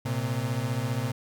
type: beating tone pair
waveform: 35% pulse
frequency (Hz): 114.7 / 129.7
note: A#2 / C3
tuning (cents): -28 / -15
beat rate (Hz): 15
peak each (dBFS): -28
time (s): 0.05-1.12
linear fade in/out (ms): 10
effects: none